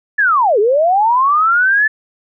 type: linear two-way sweep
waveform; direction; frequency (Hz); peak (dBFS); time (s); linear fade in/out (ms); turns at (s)
sine; down then up; 1760 to 392 to 1760; -9; 0.18-1.88; 10; 0.59
effects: none